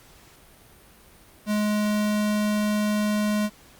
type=tone; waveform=square; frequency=210 Hz; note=G#3; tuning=19 cents sharp; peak=-22 dBFS; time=1.46-3.5 s; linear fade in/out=50 ms; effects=pink hiss -52 dBFS RMS until 3.79 s + Opus 48 kbps